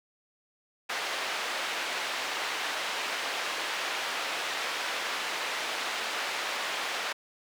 white band-pass noise, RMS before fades -33 dBFS, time 0.89-7.13 s, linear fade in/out 10 ms, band 500 to 3000 Hz, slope 12 dB/octave, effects none

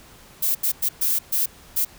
violet noise bursts at uneven times, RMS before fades -21 dBFS, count 6, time 0.42-0.55 / 0.63-0.72 / 0.82-0.89 / 1.01-1.19 / 1.32-1.46 / 1.76-1.85 s, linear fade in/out 10 ms, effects pink hiss -48 dBFS RMS until 1.98 s

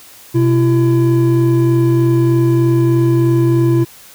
triangle tone pair together, 126.67 / 336.8 Hz, B2 / E4, +44 / +37 cents, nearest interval octave + perfect fourth, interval 1693 cents, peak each -10 dBFS, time 0.34-3.85 s, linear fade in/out 20 ms, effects white hiss -40 dBFS RMS until 4.14 s

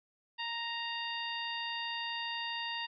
harmonic tone with a mistuned harmonic, 932.3 Hz, A#5, in tune, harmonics 1 / 2 / 3 / 4 / 5, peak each -41 / -41 / -40 / -43 / -46 dBFS, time 0.38-2.87 s, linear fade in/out 20 ms, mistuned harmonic 4, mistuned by -28 cents, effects none

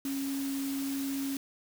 sine tone in noise, 274.2 Hz, C#4, 19 cents flat, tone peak -31 dBFS, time 0.05-1.37 s, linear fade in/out 2 ms, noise white, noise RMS -42 dBFS, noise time 0.05-1.37 s, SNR +8 dB, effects none

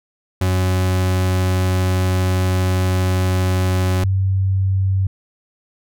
40% pulse / sine tone pair in turn, 92.5 / 95.85 Hz, F#2 / G2, 0 / -38 cents, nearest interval minor second, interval 62 cents, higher second, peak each -14 dBFS, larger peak neither, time 0.41-4.04 / 4.04-5.07 s, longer first, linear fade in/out 5 ms, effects none

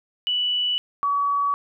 sine tone pair in turn, 2960 / 1135.3 Hz, F#7 / C#6, 0 / +41 cents, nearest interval octave + perfect fourth, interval 1659 cents, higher first, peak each -20 / -19 dBFS, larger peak second, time 0.27-0.78 / 1.03-1.54 s, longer neither, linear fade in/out 0 ms, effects none

